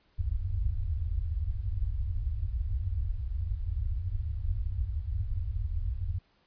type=low-pass noise; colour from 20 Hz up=white; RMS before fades=-31 dBFS; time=0.18-6.19 s; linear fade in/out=10 ms; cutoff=100 Hz; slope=96 dB/octave; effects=pink hiss -68 dBFS RMS until 6.46 s + resampled to 11025 Hz